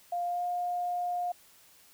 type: tone with pitch glide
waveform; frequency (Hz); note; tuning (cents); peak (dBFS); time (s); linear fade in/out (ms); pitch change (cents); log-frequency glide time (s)
sine; 701 to 710; F5 to F5; +6 to +28; -29; 0.12-1.32; 5; +22; 0.24-0.44
effects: white hiss -59 dBFS RMS until 1.93 s